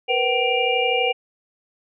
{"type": "tone cluster", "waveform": "sine", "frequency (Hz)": [471.9, 504, 765, 2367, 2834], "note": ["A#4", "B4", "G5", "D7", "F7"], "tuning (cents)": [21, 35, -42, 13, 25], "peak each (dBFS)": -24, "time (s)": [0.08, 1.13], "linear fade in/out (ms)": 20, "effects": []}